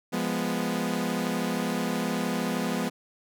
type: chord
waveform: sawtooth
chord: F diminished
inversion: none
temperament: equal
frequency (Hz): 174.61 / 207.7 / 246.9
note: F3 / Ab3 / Cb4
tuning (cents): 0 / 0 / 0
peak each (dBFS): -28 / -27 / -26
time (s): 0.12-2.9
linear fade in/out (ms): 20
effects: none